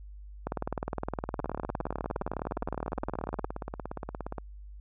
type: two click trains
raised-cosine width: 1 ms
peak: -21 / -17 dBFS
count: 52 / 59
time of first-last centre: 1.4-4.382 / 0.47-3.444 s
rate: 17.1 / 19.5 Hz
effects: added 50 Hz sine -43 dBFS peak until 4.8 s